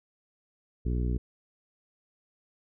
harmonic tone, 60.7 Hz, B1, 29 cents flat, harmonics 1 / 2 / 3 / 4 / 5 / 6 / 7, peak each -27 / -33 / -37 / -39 / -41 / -43 / -44 dBFS, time 0.85-1.18 s, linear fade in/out 10 ms, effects none

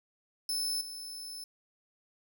sawtooth tone with level steps, 5260 Hz, E8, 5 cents flat, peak -28 / -38 dBFS, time 0.49-1.44 s, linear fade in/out 2 ms, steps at 0.81 s, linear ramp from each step 2 ms, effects none

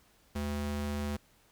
square ring-modulated tone, 146.83 Hz, D3, in tune, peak -30 dBFS, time 0.35-1.17 s, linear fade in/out 10 ms, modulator 67.2 Hz, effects pink hiss -65 dBFS RMS until 1.51 s

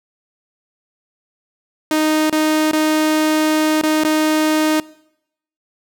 sawtooth tone with dropouts, 310 Hz, D#4, 6 cents flat, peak -10 dBFS, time 1.91-4.8 s, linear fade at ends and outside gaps 2 ms, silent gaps 2.298-2.326 / 2.713-2.731 / 3.814-3.834 / 4.037-4.047 s, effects noise-tail reverb RT60 0.8 s tail -22 dB re dry

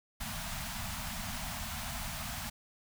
pink band-stop noise, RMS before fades -39 dBFS, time 0.2-2.5 s, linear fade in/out 10 ms, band 250 to 620 Hz, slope 96 dB/octave, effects none

